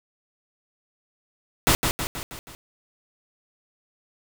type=noise with echo; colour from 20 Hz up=pink; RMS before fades=-18 dBFS; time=1.67-1.75 s; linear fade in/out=0 ms; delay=160 ms; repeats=5; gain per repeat=-5 dB; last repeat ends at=2.55 s; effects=none